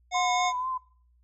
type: harmonic tone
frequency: 725 Hz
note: F#5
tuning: 35 cents flat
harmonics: 1 / 3 / 5 / 7 / 9 / 10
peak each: -25 / -31 / -34 / -42 / -38 / -45 dBFS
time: 0.11-0.53 s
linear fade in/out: 50 ms
type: tone with vibrato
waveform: sine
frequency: 1019 Hz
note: C6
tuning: 46 cents flat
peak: -28 dBFS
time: 0.14-0.78 s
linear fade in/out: 10 ms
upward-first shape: triangle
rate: 4.1 Hz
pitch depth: 49 cents each way
effects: noise-tail reverb RT60 0.5 s tail -23 dB re dry + added 60 Hz sine -60 dBFS peak until 1.23 s